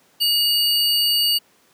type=tone pair together; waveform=square; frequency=2884 / 4569 Hz; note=F#7 / D8; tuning=-45 / -48 cents; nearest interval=minor sixth; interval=797 cents; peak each=-20 / -19 dBFS; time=0.2-1.39 s; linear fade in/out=20 ms; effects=pink hiss -57 dBFS RMS until 1.73 s + high-pass 200 Hz 12 dB/octave